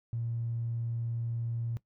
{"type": "tone", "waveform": "triangle", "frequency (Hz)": 116.54, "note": "A#2", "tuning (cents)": 0, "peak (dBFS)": -27, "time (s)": [0.13, 1.77], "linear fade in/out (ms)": 0, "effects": ["noise-tail reverb RT60 0.1 s tail -20 dB re dry", "tanh soft clip ceiling -29 dBFS"]}